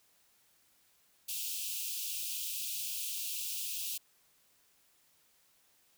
white high-pass noise, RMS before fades -38 dBFS, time 1.28-3.98 s, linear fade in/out 10 ms, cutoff 2500 Hz, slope 96 dB/octave, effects white hiss -69 dBFS RMS until 5.97 s

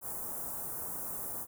white band-stop noise, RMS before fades -39 dBFS, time 0.01-1.47 s, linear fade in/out 50 ms, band 1200 to 9000 Hz, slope 24 dB/octave, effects none

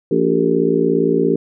harmonic tone with a mistuned harmonic, 57 Hz, A#1, 38 cents flat, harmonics 3 / 4 / 5 / 6 / 7 / 8, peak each -22 / -22 / -19 / -22 / -17 / -20 dBFS, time 0.11-1.36 s, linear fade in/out 5 ms, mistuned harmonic 6, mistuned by +100 cents, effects none

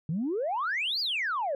sine exponential two-way sweep, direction up then down, 146.9 to 4978 to 526 Hz, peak -26 dBFS, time 0.09-1.55 s, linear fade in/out 2 ms, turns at 1 s, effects tanh soft clip ceiling -23 dBFS

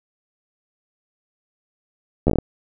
slowing click train, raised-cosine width 2 ms, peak -4 dBFS, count 7, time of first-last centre 2.27-2.386 s, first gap 12 ms, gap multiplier 1.19, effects none

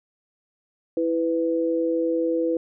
sine tone pair together, 329.6 / 498.1 Hz, E4 / B4, 0 / +15 cents, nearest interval perfect fifth, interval 715 cents, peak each -23 dBFS, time 0.97-2.57 s, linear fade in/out 2 ms, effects none

